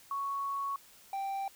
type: tone pair in turn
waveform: sine / triangle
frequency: 1111 / 783.7 Hz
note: C#6 / G5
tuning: +4 / -1 cents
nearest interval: tritone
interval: 605 cents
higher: first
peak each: -32 / -31 dBFS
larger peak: second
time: 0.11-0.76 / 1.13-1.48 s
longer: first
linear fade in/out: 2 ms
effects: white hiss -58 dBFS RMS until 1.55 s